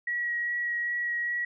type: tone with vibrato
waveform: sine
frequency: 1913 Hz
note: A#6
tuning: 44 cents sharp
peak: -27 dBFS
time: 0.07-1.45 s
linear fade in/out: 5 ms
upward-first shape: sine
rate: 2.5 Hz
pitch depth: 11 cents each way
effects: none